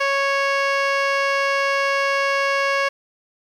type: tone with low-pass filter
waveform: 15% pulse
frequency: 553 Hz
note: C#5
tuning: 4 cents flat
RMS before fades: -20 dBFS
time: 0-2.89 s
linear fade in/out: 10 ms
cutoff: 3800 Hz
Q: 1.5
effects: 8-bit